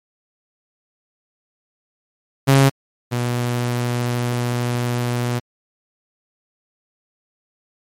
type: tone pair in turn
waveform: sawtooth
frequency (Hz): 136.3 / 121.43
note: C#3 / B2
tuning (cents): -29 / -29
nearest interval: major second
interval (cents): 200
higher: first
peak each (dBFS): -6 / -15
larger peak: first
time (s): 2.47-2.7 / 3.11-5.4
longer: second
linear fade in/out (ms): 20
effects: MP3 64 kbps